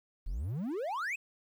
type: exponential sweep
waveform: triangle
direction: up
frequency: 34.65 to 2657 Hz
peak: -31 dBFS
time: 0.26-1.16 s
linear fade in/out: 10 ms
effects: 11-bit